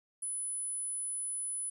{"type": "tone", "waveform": "sine", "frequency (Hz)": 10000, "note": "D#9", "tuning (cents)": 8, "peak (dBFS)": -32, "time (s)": [0.22, 1.7], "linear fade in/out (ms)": 10, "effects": ["tanh soft clip ceiling -33 dBFS", "12-bit"]}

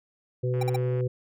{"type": "harmonic tone", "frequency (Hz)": 125.2, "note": "B2", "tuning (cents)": 24, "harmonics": [1, 3, 4], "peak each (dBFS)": [-25, -31, -32], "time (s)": [0.43, 1.08], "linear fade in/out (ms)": 10}
{"type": "click train", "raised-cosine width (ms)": 0.5, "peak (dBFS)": -31, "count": 66, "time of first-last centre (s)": [0.54, 1.008], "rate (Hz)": 139}
{"type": "tone bursts", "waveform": "square", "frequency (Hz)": 784, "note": "G5", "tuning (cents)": 0, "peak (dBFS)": -28, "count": 3, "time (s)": [0.61, 0.762], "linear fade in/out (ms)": 5, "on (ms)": 20, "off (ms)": 46}
{"effects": []}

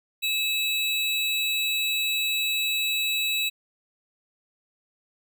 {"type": "tone pair together", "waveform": "square", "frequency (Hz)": [2600, 3896], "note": ["E7", "B7"], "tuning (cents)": [-24, -24], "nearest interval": "perfect fifth", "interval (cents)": 700, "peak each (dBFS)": -27, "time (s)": [0.22, 3.5], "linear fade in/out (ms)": 20, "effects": []}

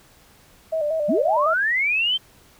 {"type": "tone with vibrato", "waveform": "sine", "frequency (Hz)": 617, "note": "D#5", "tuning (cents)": -15, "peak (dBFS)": -20, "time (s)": [0.72, 1.54], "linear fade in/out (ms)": 10, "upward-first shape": "square", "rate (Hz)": 5.4, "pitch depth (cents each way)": 68}
{"type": "linear sweep", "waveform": "sine", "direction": "up", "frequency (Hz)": [164.81, 3165], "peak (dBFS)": -18, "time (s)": [1.08, 2.18], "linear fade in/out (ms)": 20}
{"effects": ["pink hiss -53 dBFS RMS until 2.59 s"]}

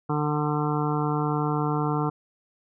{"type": "harmonic tone", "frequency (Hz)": 149.4, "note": "D3", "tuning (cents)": 30, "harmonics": [1, 2, 3, 5, 6, 7, 8, 9], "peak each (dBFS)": [-26, -29, -31, -33, -34, -34, -35, -36], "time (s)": [0.09, 2.1], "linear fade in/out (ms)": 10, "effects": []}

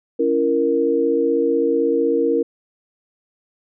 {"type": "chord", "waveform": "sine", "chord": "A# diminished", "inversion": "first", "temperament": "just", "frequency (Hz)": [279.7, 335.6, 466.2], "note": ["C#4", "E4", "A#4"], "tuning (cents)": [16, 31, 0], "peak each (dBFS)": [-22, -21, -17], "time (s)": [0.19, 2.43], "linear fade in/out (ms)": 10, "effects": []}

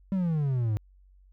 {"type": "exponential sweep", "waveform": "triangle", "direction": "down", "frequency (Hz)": [198.1, 102.5], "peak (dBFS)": -22, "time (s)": [0.12, 0.77], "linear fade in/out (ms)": 0, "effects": ["added 47 Hz sine -54 dBFS peak until 1.32 s"]}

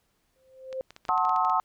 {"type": "tone with exponential growth", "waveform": "sine", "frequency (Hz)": 523.3, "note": "C5", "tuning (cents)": 0, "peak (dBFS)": -27, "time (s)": [0.36, 0.81], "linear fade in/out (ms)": 0, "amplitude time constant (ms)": 97}
{"type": "clicks", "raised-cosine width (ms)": 0.2, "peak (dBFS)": -27, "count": 11, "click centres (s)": [0.728, 0.906, 0.964, 1.052, 1.084, 1.178, 1.251, 1.294, 1.362, 1.449, 1.498]}
{"type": "chord", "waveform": "sine", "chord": "F# diminished seventh", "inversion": "none", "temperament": "just", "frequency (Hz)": [740, 888, 1065.6, 1278.7], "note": ["F#5", "A5", "C6", "Eb6"], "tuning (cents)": [0, 16, 31, 47], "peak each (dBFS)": -27, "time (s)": [1.09, 1.6], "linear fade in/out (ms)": 0}
{"effects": ["pink hiss -72 dBFS RMS until 1.64 s"]}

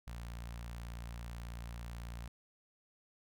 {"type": "tone with notch filter", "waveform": "sawtooth", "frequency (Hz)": 58.27, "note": "A#1", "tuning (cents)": 0, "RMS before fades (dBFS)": -45, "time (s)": [0.07, 2.28], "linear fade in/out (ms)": 5, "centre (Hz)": 360, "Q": 0.65, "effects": []}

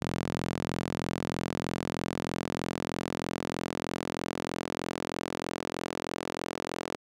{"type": "tone with high-pass filter sweep", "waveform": "sawtooth", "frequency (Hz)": 43.17, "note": "F1", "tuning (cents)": -19, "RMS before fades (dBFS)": -35, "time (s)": [0.01, 6.97], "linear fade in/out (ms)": 10, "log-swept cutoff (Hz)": [150, 360], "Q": 1.1, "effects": ["low-pass 10000 Hz 12 dB/octave"]}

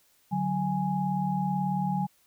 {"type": "tone cluster", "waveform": "sine", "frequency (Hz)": [148.6, 186.9, 830], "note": ["D3", "F#3", "G#5"], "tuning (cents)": [21, 18, -1], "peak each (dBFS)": [-32, -28, -30], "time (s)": [0.31, 2.07], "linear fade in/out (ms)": 20, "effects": ["white hiss -65 dBFS RMS until 2.26 s"]}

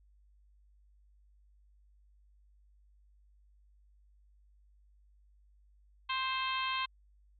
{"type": "harmonic tone with a mistuned harmonic", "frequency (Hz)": 524, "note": "C5", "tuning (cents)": 2, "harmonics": [2, 3, 4, 5, 6, 7, 8], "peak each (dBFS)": [-34, -42, -42, -39, -39, -45, -46], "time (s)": [6.09, 6.86], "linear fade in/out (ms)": 10, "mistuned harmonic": 6, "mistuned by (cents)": 18, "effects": ["added 50 Hz sine -61 dBFS peak until 7.39 s", "MP3 32 kbps"]}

